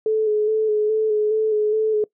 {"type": "tone with vibrato", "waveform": "sine", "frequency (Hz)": 430, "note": "A4", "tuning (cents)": -40, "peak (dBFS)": -16, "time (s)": [0.06, 2.04], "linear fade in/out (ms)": 2, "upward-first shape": "square", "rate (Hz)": 2.4, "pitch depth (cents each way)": 24, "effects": ["noise-tail reverb RT60 0.1 s tail -22 dB re dry"]}